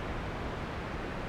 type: low-pass noise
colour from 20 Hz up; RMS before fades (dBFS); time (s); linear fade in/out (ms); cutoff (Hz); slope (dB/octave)
pink; -37; 0-1.28; 0; 2000; 12
effects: none